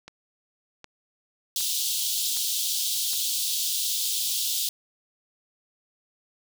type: click train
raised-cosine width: 0.2 ms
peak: -24 dBFS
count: 5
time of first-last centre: 0.08-3.133 s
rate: 1.31 Hz
type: high-pass noise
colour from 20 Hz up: pink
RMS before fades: -27 dBFS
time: 1.56-4.69 s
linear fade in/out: 2 ms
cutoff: 3200 Hz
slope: 48 dB/octave
effects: none